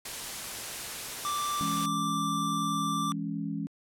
white noise, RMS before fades -37 dBFS, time 0.05-1.86 s, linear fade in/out 5 ms
square tone, 1175 Hz, D6, 1 cent sharp, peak -30 dBFS, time 1.25-3.12 s, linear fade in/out 0 ms
sine chord, C# minor, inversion first, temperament just, 166.31 / 207.9 / 277.2 Hz, E3 / G#3 / C#4, +16 / +2 / 0 cents, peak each -35 dBFS, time 1.61-3.67 s, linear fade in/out 0 ms
effects low-pass 12000 Hz 12 dB/octave

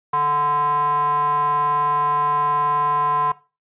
square tone with band-pass filter, 146.83 Hz, D3, in tune, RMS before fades -20 dBFS, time 0.13-3.32 s, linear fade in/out 5 ms, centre 1000 Hz, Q 7.6, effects noise-tail reverb RT60 0.3 s tail -18 dB re dry + resampled to 8000 Hz

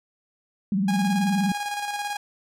sine tone with vibrato, 194.4 Hz, G3, 14 cents flat, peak -20 dBFS, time 0.72-1.52 s, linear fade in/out 2 ms, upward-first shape sine, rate 19 Hz, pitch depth 140 cents each way
sawtooth tone with tremolo, 821 Hz, G#5, 20 cents flat, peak -22 dBFS, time 0.88-2.17 s, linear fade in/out 5 ms, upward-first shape square, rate 18 Hz, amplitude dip 40%
effects low-pass 12000 Hz 12 dB/octave

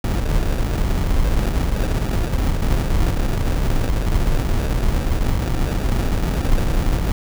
brown noise with sample-and-hold, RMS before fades -18 dBFS, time 0.04-7.12 s, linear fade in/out 2 ms, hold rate 1050 Hz, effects none

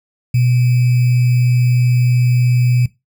sine tone with sample-and-hold, 123.47 Hz, B2, in tune, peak -10 dBFS, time 0.34-2.86 s, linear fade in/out 5 ms, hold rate 2450 Hz, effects noise-tail reverb RT60 0.2 s tail -18 dB re dry

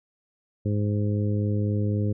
harmonic tone, 103.83 Hz, G#2, in tune, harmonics 1 / 2 / 3 / 4 / 5, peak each -23 / -29 / -33 / -35 / -37 dBFS, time 0.65-2.13 s, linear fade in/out 10 ms, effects none

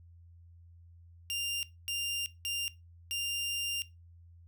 sawtooth tone bursts at uneven times, 2794 Hz, F7, in tune, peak -29 dBFS, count 4, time 1.3-1.63 / 1.88-2.26 / 2.45-2.68 / 3.11-3.82 s, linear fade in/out 0 ms, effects noise-tail reverb RT60 0.2 s tail -17 dB re dry + added 85 Hz sine -53 dBFS peak until 4.47 s

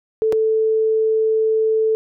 sine tone with dropouts, 440 Hz, A4, in tune, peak -14 dBFS, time 0.22-1.95 s, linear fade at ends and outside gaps 0 ms, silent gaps 0.324-0.329 s, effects none

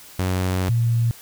sawtooth / sine tone pair in turn, 92.5 / 116.54 Hz, F#2 / A#2, 0 / 0 cents, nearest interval major third, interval 400 cents, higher second, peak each -16 dBFS, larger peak neither, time 0.19-0.69 / 0.69-1.11 s, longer first, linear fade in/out 0 ms, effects white hiss -44 dBFS RMS until 1.21 s

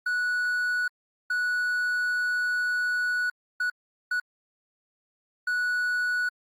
triangle tone bursts at uneven times, 1472 Hz, F#6, 9 cents flat, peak -22 dBFS, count 5, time 0.06-0.88 / 1.3-3.3 / 3.6-3.7 / 4.11-4.2 / 5.47-6.29 s, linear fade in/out 5 ms, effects Opus 32 kbps

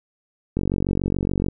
click train, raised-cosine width 3 ms, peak -9 dBFS, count 44, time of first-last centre 0.57-1.485 s, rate 47 Hz, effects none

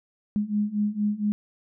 sine beating tone pair, 206 / 210.3 Hz, G#3 / G#3, -14 / +22 cents, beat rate 4.3 Hz, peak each -27 / -25 dBFS, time 0.36-1.32 s, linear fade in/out 0 ms, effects none

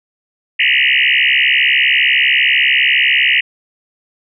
sine tone with frequency modulation, 2405 Hz, D7, 41 cents sharp, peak -9 dBFS, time 0.59-3.41 s, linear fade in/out 10 ms, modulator 67.4 Hz, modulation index 8, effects none

